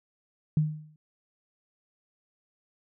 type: tone with exponential decay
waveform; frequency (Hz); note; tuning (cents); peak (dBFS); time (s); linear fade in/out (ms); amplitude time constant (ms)
sine; 153.5; D#3; -23; -18; 0.57-0.96; 2; 84
effects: none